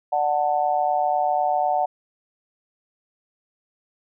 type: tone with amplitude modulation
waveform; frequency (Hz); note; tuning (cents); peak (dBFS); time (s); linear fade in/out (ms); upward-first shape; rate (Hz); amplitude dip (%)
sine; 740; F#5; 0; -14; 0.12-1.86; 10; sine; 148; 100
effects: none